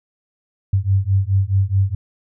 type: beating tone pair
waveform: sine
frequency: 95 / 99.7 Hz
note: F#2 / G2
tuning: +46 / +30 cents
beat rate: 4.7 Hz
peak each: -17 dBFS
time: 0.73-1.95 s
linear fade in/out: 5 ms
effects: none